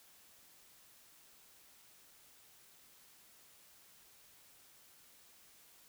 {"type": "silence", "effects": ["white hiss -63 dBFS RMS until 5.88 s"]}